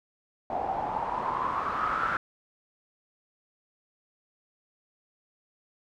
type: noise with low-pass filter sweep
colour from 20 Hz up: white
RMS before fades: -30 dBFS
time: 0.5-2.17 s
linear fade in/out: 2 ms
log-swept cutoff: 730 to 1400 Hz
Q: 7.4
effects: none